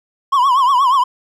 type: tone with vibrato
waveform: triangle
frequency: 1046.5 Hz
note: C6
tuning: in tune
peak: -8 dBFS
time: 0.32-1.04 s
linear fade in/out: 10 ms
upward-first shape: triangle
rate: 8.4 Hz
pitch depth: 160 cents each way
effects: none